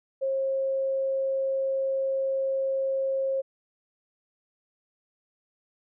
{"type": "tone", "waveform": "sine", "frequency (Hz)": 537, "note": "C5", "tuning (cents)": 45, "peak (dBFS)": -24, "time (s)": [0.21, 3.42], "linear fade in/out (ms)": 20, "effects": []}